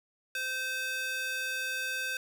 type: tone with high-pass filter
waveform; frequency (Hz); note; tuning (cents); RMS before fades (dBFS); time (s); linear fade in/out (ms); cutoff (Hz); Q
square; 517; C5; -21; -34; 0.35-2.17; 2; 1800; 2
effects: none